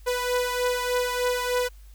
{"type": "beating tone pair", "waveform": "sawtooth", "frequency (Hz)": [493.9, 497.2], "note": ["B4", "B4"], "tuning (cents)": [0, 12], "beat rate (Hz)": 3.3, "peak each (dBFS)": [-21, -25], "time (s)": [0.06, 1.69], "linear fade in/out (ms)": 20, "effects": ["added 50 Hz sine -44 dBFS peak until 1.94 s", "white hiss -60 dBFS RMS until 1.94 s"]}